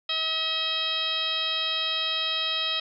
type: harmonic tone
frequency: 640 Hz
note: D#5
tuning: 49 cents sharp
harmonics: 1 / 2 / 3 / 4 / 5 / 6 / 7 / 8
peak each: -40 / -36 / -38 / -34 / -29 / -29 / -40 / -36 dBFS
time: 0.09-2.8 s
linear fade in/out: 5 ms
effects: none